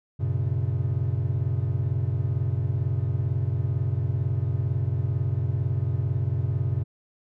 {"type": "tone cluster", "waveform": "triangle", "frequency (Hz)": [94.6, 118.9, 136.8], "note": ["F#2", "A#2", "C#3"], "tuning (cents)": [39, 35, -23], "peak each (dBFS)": [-25, -25, -26], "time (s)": [0.19, 6.84], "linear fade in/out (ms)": 20, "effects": []}